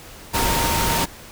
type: tone in noise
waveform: sine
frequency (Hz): 923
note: A#5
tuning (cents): -17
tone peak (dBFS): -24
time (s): 0.33-1.06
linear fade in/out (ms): 20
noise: pink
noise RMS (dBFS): -21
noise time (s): 0.33-1.06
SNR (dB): -6
effects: pink hiss -41 dBFS RMS until 1.31 s